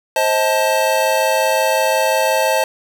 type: chord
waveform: square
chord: A diminished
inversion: first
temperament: just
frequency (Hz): 528 / 633.6 / 880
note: C5 / Eb5 / A5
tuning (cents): +16 / +31 / 0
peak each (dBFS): -19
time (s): 0.16-2.64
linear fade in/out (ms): 2
effects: none